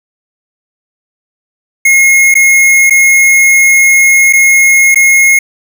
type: tone with dropouts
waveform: square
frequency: 2157 Hz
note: C#7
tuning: 48 cents flat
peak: -4 dBFS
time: 1.85-5.39 s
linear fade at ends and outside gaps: 5 ms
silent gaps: 2.342-2.352 / 2.898-2.906 / 4.327-4.333 / 4.946-4.957 s
effects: none